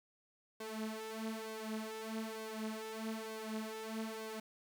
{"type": "tone with flanger", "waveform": "sawtooth", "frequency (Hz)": 220, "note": "A3", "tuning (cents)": 0, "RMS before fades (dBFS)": -43, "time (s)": [0.6, 4.4], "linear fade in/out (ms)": 5, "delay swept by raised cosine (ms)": [1.9, 6.9], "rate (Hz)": 1.1, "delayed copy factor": 0.8, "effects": ["10-bit"]}